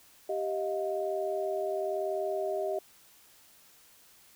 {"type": "tone cluster", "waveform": "sine", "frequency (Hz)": [391.4, 629, 710], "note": ["G4", "D#5", "F5"], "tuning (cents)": [-3, 19, 28], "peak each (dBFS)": [-33, -32, -38], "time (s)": [0.29, 2.79], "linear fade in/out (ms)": 5, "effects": ["white hiss -59 dBFS RMS until 4.35 s"]}